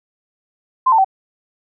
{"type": "tone with pitch steps", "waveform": "sine", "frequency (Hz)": [1038, 893.3, 768.7], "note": ["C6", "A5", "G5"], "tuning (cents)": [-14, 26, -34], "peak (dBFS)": -9, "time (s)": [0.86, 1.046], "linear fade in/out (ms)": 10, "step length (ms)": 62, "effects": []}